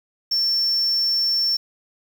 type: tone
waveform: sine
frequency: 5420 Hz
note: E8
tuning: 47 cents sharp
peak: -15 dBFS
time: 0.31-1.57 s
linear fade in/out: 10 ms
effects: tanh soft clip ceiling -17 dBFS + 7-bit